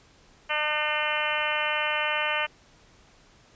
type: harmonic tone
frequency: 301.9 Hz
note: D4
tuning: 48 cents sharp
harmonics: 2 / 3 / 4 / 5 / 6 / 7 / 8 / 9 / 10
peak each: -33 / -33 / -33 / -33 / -33 / -33 / -33 / -33 / -33 dBFS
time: 0.49-2.47 s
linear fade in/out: 20 ms
effects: pink hiss -57 dBFS RMS until 3.55 s + resampled to 16000 Hz